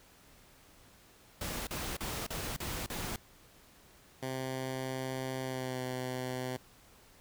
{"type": "noise bursts", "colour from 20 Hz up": "pink", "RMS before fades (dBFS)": -38, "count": 6, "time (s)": [1.41, 3.16], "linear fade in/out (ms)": 2, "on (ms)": 260, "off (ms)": 38}
{"type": "tone with pitch glide", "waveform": "10% pulse", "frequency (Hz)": [130.81, 127.53], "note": ["C3", "C3"], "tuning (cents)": [0, -44], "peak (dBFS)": -27, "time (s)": [4.22, 6.57], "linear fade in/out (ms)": 10, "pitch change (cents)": -44, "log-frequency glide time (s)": [5.42, 5.81]}
{"effects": ["pink hiss -60 dBFS RMS until 7.2 s"]}